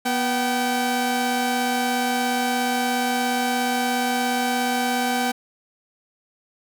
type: tone pair together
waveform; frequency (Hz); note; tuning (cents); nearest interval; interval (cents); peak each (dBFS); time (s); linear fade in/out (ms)
sawtooth; 244 / 769; B3 / G5; -21 / -33; octave + minor sixth; 1988; -20 / -19; 0.05-5.32; 10
effects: none